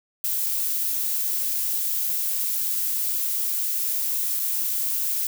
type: noise with dropouts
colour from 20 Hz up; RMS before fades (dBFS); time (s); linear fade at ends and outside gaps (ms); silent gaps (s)
violet; -25; 0.24-5.27; 1; 4.394-4.398
effects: none